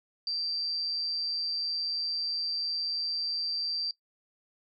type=tone with amplitude modulation; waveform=sine; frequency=4699 Hz; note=D8; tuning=in tune; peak=-27 dBFS; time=0.27-3.91 s; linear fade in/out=2 ms; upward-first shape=sine; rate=163 Hz; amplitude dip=45%; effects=noise-tail reverb RT60 0.1 s tail -18 dB re dry